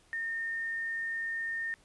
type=tone with quantisation; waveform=sine; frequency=1824 Hz; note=A#6; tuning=38 cents flat; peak=-32 dBFS; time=0.13-1.74 s; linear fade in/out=0 ms; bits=10; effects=pink hiss -64 dBFS RMS until 1.84 s + resampled to 24000 Hz